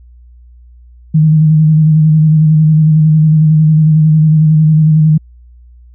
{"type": "tone with vibrato", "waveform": "sine", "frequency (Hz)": 155.56, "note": "D#3", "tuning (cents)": 0, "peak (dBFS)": -4, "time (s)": [1.14, 5.18], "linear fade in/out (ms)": 10, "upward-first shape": "square", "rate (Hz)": 11, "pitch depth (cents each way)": 25, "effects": ["added 60 Hz sine -36 dBFS peak until 5.94 s"]}